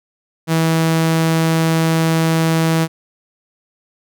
sawtooth tone, 162.5 Hz, E3, 24 cents flat, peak -9 dBFS, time 0.47-2.88 s, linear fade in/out 50 ms, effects none

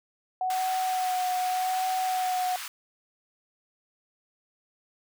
sine tone with vibrato, 741 Hz, F#5, 2 cents sharp, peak -25 dBFS, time 0.41-2.56 s, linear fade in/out 2 ms, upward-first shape sine, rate 0.84 Hz, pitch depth 18 cents each way
pink high-pass noise, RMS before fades -38 dBFS, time 0.5-2.68 s, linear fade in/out 2 ms, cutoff 1100 Hz, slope 24 dB/octave
effects none

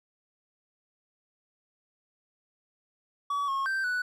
triangle tone with pitch steps, 1137 / 1087 / 1563 / 1482 Hz, C#6 / C#6 / G6 / F#6, +44 / -34 / -6 / +2 cents, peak -25 dBFS, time 3.3-4.02 s, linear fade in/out 5 ms, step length 180 ms, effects none

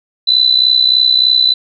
sine tone with amplitude modulation, 4000 Hz, B7, 21 cents sharp, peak -4 dBFS, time 0.27-1.54 s, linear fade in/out 10 ms, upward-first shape sine, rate 63.3 Hz, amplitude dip 75%, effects none

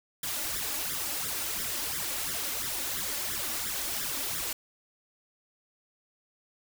white noise with flanger, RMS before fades -33 dBFS, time 0.23-4.53 s, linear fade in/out 5 ms, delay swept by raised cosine 0.55 to 3.55 ms, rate 2.9 Hz, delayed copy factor +0.85, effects none

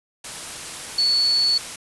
sine tone in noise, 4435 Hz, C#8, in tune, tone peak -16 dBFS, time 0.98-1.58 s, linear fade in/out 5 ms, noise white, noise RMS -33 dBFS, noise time 0.24-1.76 s, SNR +14 dB, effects resampled to 24000 Hz

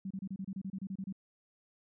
sine tone bursts, 192.3 Hz, G3, 33 cents flat, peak -36 dBFS, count 13, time 0.05-1.126 s, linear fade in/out 5 ms, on 56 ms, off 29 ms, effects none

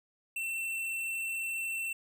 sine tone with tanh clipping, 2693 Hz, E7, 36 cents sharp, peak -34 dBFS, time 0.36-1.93 s, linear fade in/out 5 ms, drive 16 dB, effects none

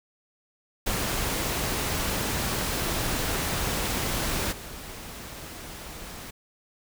pink noise with level steps, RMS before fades -28 / -40 dBFS, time 0.86-6.31 s, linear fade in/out 10 ms, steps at 4.51 s, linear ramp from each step 20 ms, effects none

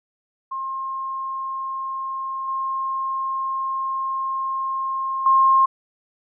sine tone with level steps, 1066 Hz, C6, 32 cents sharp, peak -25 / -22 / -12 dBFS, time 0.51-5.66 s, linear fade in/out 10 ms, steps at 2.48 / 5.26 s, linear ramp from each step 2 ms, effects none

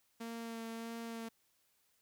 sawtooth tone with vibrato, 228.9 Hz, A#3, 31 cents flat, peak -38 dBFS, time 0.2-1.29 s, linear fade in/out 10 ms, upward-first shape sine, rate 1.6 Hz, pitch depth 14 cents each way, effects white hiss -75 dBFS RMS until 2.01 s

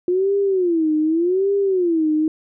sine tone with vibrato, 350.7 Hz, F4, 7 cents sharp, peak -15 dBFS, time 0.08-2.28 s, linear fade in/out 2 ms, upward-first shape sine, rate 0.85 Hz, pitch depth 230 cents each way, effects none

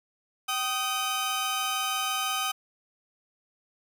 sawtooth tone cluster, 771 / 1245 / 3058 Hz, G5 / D#6 / G7, -29 / +1 / -44 cents, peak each -30 / -26 / -29 dBFS, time 0.48-2.52 s, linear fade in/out 10 ms, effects none

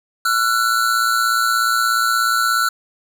square tone pair together, 1350 / 1466.8 Hz, E6 / F#6, +41 / -15 cents, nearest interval minor second, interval 144 cents, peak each -18 / -19 dBFS, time 0.25-2.69 s, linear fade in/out 5 ms, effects none

